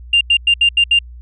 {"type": "tone bursts at uneven times", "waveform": "sine", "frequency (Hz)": 2794, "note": "F7", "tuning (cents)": 0, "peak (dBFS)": -7, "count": 6, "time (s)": [[0.13, 0.21], [0.3, 0.37], [0.47, 0.54], [0.61, 0.69], [0.77, 0.84], [0.91, 0.99]], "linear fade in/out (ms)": 5, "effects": ["tanh soft clip ceiling -4 dBFS", "added 60 Hz sine -32 dBFS peak until 1.21 s"]}